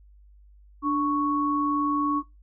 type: tone pair together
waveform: sine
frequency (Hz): 293.7 / 1110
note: D4 / C#6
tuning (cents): 0 / +2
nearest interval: octave + major seventh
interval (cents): 2302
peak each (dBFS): -24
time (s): 0.82-2.23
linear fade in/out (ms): 50
effects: noise-tail reverb RT60 0.2 s tail -20 dB re dry + added 50 Hz sine -50 dBFS peak until 2.42 s